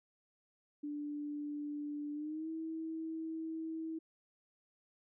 sine tone with pitch glide, 293.7 to 322.1 Hz, D4 to E4, 0 to -40 cents, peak -38 dBFS, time 0.83-3.99 s, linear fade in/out 10 ms, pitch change +160 cents, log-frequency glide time 2.13-2.49 s, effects none

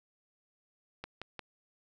click train, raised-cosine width 0.3 ms, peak -24 dBFS, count 3, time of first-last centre 1.04-1.393 s, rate 5.67 Hz, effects none

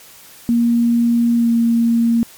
sine tone with pitch glide, 235.3 to 232.2 Hz, A#3 to A#3, +16 to -7 cents, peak -11 dBFS, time 0.49-2.23 s, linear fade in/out 0 ms, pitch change -23 cents, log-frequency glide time 1.36-1.5 s, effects white hiss -42 dBFS RMS until 2.37 s + MP3 96 kbps

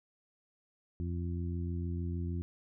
harmonic tone, 86.5 Hz, F2, 16 cents flat, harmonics 1 / 2 / 3 / 4, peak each -34 / -40 / -44 / -46 dBFS, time 1-2.42 s, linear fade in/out 0 ms, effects none

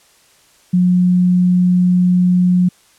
sine tone, 180 Hz, F#3, 47 cents flat, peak -9 dBFS, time 0.73-2.69 s, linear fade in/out 10 ms, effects white hiss -51 dBFS RMS until 2.98 s + low-pass 10000 Hz 12 dB/octave

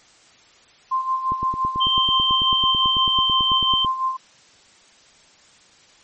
sine tone with tremolo, 1046.5 Hz, C6, in tune, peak -17 dBFS, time 0.91-4.17 s, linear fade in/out 10 ms, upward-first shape sine, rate 5.8 Hz, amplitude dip 65%
click train, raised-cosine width 3 ms, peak -18 dBFS, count 24, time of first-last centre 1.32-3.847 s, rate 9.1 Hz
sine tone with pitch glide, 3136 to 3118 Hz, G7 to G7, 0 to -10 cents, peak -17 dBFS, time 1.8-3.86 s, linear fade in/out 20 ms, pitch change -10 cents, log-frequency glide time 1.99-3.57 s
effects white hiss -52 dBFS RMS until 6.03 s + MP3 32 kbps

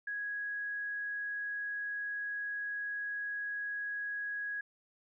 sine tone, 1661.2 Hz, G#6, in tune, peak -35 dBFS, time 0.07-4.61 s, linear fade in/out 5 ms, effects none

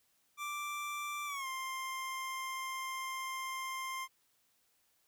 25% pulse tone with pitch glide, 1174.7 to 1052.6 Hz, D6 to C6, 0 to +10 cents, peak -34 dBFS, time 0.37-4.08 s, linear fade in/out 50 ms, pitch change -190 cents, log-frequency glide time 1.26-1.47 s, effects white hiss -74 dBFS RMS until 5.07 s

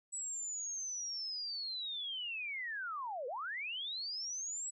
sine linear two-way sweep, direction down then up, 7900 to 466.2 to 7900 Hz, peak -38 dBFS, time 0.12-4.71 s, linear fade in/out 20 ms, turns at 3.27 s, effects none

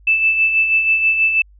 sine tone with tremolo, 2637 Hz, E7, in tune, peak -10 dBFS, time 0.07-1.42 s, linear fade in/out 5 ms, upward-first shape sine, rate 6.2 Hz, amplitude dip 50%, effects added 50 Hz sine -44 dBFS peak until 1.59 s

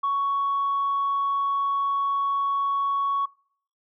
sine tone, 1114 Hz, C#6, 8 cents sharp, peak -20 dBFS, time 0.03-3.26 s, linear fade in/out 10 ms, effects noise-tail reverb RT60 0.6 s tail -25 dB re dry + tanh soft clip ceiling -18 dBFS

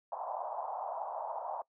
pink band-pass noise, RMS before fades -39 dBFS, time 0.12-1.62 s, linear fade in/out 2 ms, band 640 to 990 Hz, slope 48 dB/octave, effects noise-tail reverb RT60 0.1 s tail -21 dB re dry

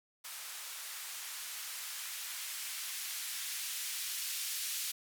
violet noise with band-pass filter sweep, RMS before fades -41 dBFS, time 0.24-4.92 s, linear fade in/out 10 ms, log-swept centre 970 to 2600 Hz, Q 0.79, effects none

